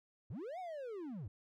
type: linear two-way sweep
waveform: triangle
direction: up then down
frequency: 81.4 to 762 to 81.4 Hz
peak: -40 dBFS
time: 0.3-1.28 s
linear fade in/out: 5 ms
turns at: 0.59 s
effects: none